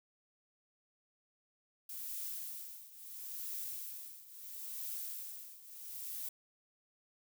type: noise with tremolo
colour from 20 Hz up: violet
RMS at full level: -41 dBFS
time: 1.89-6.29 s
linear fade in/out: 5 ms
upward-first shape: triangle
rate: 0.74 Hz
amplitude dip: 85%
effects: none